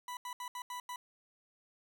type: tone bursts at uneven times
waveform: 40% pulse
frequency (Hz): 987.8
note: B5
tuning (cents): 0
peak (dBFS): -39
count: 6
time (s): 0.08-0.17 / 0.25-0.33 / 0.4-0.48 / 0.55-0.62 / 0.7-0.8 / 0.89-0.96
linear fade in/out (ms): 2
effects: 13-bit